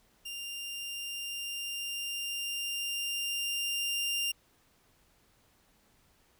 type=tone with level ramp; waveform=sawtooth; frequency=2794 Hz; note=F7; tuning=in tune; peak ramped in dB=-35 to -26 dBFS; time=0.25-4.32 s; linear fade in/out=10 ms; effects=pink hiss -67 dBFS RMS until 6.39 s